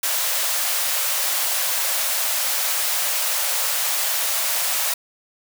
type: high-pass noise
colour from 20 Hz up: white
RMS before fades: -22 dBFS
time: 0.03-4.94 s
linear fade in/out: 5 ms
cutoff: 500 Hz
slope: 96 dB/octave
effects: none